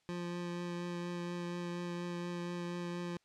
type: tone with vibrato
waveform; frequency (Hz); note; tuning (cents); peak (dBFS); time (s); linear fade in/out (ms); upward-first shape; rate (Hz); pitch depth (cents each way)
25% pulse; 174.61; F3; 0; -34; 0.09-3.17; 0; triangle; 4.2; 13
effects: white hiss -75 dBFS RMS until 3.24 s + low-pass 6000 Hz 12 dB/octave